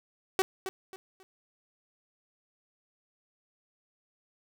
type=tone with echo; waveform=sawtooth; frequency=379.5 Hz; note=F#4; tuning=44 cents sharp; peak=-19 dBFS; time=0.39-0.42 s; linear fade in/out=0 ms; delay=270 ms; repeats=3; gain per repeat=-10 dB; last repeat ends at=1.23 s; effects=none